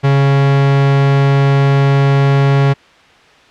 45% pulse tone, 138.59 Hz, C#3, in tune, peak -8 dBFS, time 0.03-2.74 s, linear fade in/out 20 ms, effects white hiss -44 dBFS RMS until 3.5 s + low-pass 3000 Hz 12 dB/octave

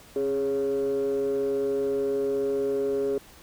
sine tone with frequency modulation, 413.1 Hz, G#4, 9 cents flat, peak -22 dBFS, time 0.16-3.18 s, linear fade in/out 2 ms, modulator 142 Hz, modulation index 0.6, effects tanh soft clip ceiling -20 dBFS + pink hiss -51 dBFS RMS until 3.42 s

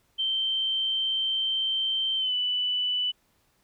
sine tone with pitch glide, 3121 to 2980 Hz, G7 to F#7, -8 to +12 cents, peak -24 dBFS, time 0.18-3.12 s, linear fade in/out 20 ms, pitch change -80 cents, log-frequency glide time 2.17-2.34 s, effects pink hiss -68 dBFS RMS until 3.63 s

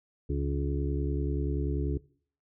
harmonic tone, 70.3 Hz, C#2, 25 cents sharp, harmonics 1 / 2 / 4 / 5 / 6, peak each -30 / -33 / -36 / -37 / -38 dBFS, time 0.29-1.98 s, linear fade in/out 10 ms, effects noise-tail reverb RT60 0.5 s tail -20 dB re dry

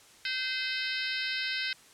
harmonic tone with a mistuned harmonic, 515 Hz, C5, 28 cents flat, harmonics 3 / 4 / 5 / 6 / 7 / 8 / 9 / 10, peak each -36 / -37 / -38 / -39 / -39 / -40 / -41 / -41 dBFS, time 0.25-1.73 s, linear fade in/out 2 ms, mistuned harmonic 7, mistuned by +56 cents, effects white hiss -56 dBFS RMS until 1.93 s + low-pass 9000 Hz 12 dB/octave

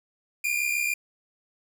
45% pulse tone pair together, 2378 / 2445 Hz, D7 / D#7, +21 / -31 cents, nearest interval unison, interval 48 cents, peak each -27 dBFS, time 0.44-0.94 s, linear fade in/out 5 ms, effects none

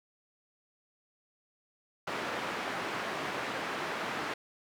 white band-pass noise, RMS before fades -36 dBFS, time 2.07-4.34 s, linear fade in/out 5 ms, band 180 to 1700 Hz, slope 12 dB/octave, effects none

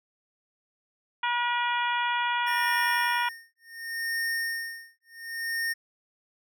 harmonic tone, 481.1 Hz, B4, 45 cents flat, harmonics 2 / 3 / 4 / 5 / 6 / 7, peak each -27 / -31 / -33 / -35 / -37 / -38 dBFS, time 1.23-3.29 s, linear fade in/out 5 ms
square tone with tremolo, 1834 Hz, A#6, 29 cents flat, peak -27 dBFS, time 2.46-5.74 s, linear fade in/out 20 ms, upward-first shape sine, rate 0.69 Hz, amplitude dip 100%
effects none

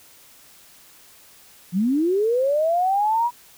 sine linear sweep, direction up, 168.1 to 975 Hz, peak -17 dBFS, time 1.72-3.31 s, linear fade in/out 50 ms, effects white hiss -50 dBFS RMS until 3.57 s

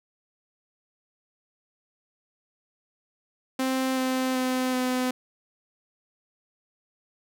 sawtooth tone with pitch steps, 261.6 / 258.9 / 256.2 / 253.6 Hz, C4 / C4 / C4 / B3, 0 / -18 / -36 / +46 cents, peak -20 dBFS, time 3.59-5.11 s, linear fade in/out 5 ms, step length 380 ms, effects none

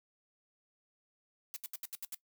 blue noise bursts, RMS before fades -41 dBFS, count 7, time 1.54-2.145 s, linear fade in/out 0 ms, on 23 ms, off 74 ms, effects noise-tail reverb RT60 0.1 s tail -17 dB re dry

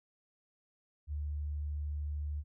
sine tone, 73.9 Hz, D2, 11 cents sharp, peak -34 dBFS, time 1.07-2.44 s, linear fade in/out 50 ms, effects none

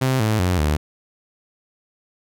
sawtooth tone with pitch steps, 130.81 / 108.73 / 90.38 / 75.13 Hz, C3 / A2 / F#2 / D2, 0 / -20 / -40 / +40 cents, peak -13 dBFS, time 0.01-0.77 s, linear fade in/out 10 ms, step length 190 ms, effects none

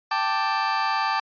sawtooth chord, G suspended second, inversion none, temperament just, 784 / 882 / 1176 Hz, G5 / A5 / D6, 0 / +4 / +2 cents, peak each -24 / -21 / -21 dBFS, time 0.11-1.2 s, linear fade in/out 5 ms, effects resampled to 11025 Hz

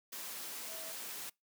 sine tone in noise, 650 Hz, E5, 24 cents flat, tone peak -51 dBFS, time 0.68-0.93 s, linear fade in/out 10 ms, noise white, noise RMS -44 dBFS, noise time 0.12-1.3 s, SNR -10 dB, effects noise-tail reverb RT60 0.2 s tail -25 dB re dry + high-pass 200 Hz 12 dB/octave

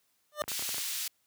25% pulse tone with exponential growth, 599 Hz, D5, 34 cents sharp, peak -21 dBFS, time 0.32-0.42 s, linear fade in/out 0 ms, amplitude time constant 21 ms
clicks, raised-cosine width 0.5 ms, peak -26 dBFS, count 8, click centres 0.439 / 0.48 / 0.517 / 0.594 / 0.624 / 0.691 / 0.744 / 0.782 s
pink high-pass noise, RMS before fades -35 dBFS, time 0.48-1.08 s, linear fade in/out 5 ms, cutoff 3400 Hz, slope 12 dB/octave
effects white hiss -73 dBFS RMS until 1.26 s + high-pass 60 Hz 12 dB/octave

